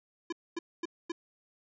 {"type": "tone bursts", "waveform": "square", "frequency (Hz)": 338.9, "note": "E4", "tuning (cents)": 48, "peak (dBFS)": -33, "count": 4, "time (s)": [0.3, 1.12], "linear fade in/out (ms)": 5, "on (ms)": 25, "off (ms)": 240, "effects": ["resampled to 16000 Hz", "12-bit"]}